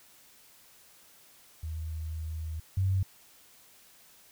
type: tone pair in turn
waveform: sine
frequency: 79.5 / 95.18 Hz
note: D#2 / F#2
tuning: +38 / +49 cents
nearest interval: minor third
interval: 311 cents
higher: second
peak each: -33 / -24 dBFS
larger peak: second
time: 1.63-2.6 / 2.77-3.03 s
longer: first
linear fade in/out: 5 ms
effects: white hiss -58 dBFS RMS until 4.31 s